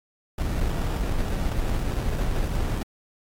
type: noise with sample-and-hold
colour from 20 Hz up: brown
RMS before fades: -25 dBFS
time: 0.38-2.83 s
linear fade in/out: 5 ms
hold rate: 2100 Hz
effects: AAC 48 kbps